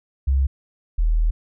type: tone pair in turn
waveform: sine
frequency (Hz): 67.4 / 40.08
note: C#2 / E1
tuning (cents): -48 / -48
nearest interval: major sixth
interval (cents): 900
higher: first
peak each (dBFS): -15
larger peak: neither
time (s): 0.27-0.47 / 0.98-1.31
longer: second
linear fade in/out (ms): 10
effects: none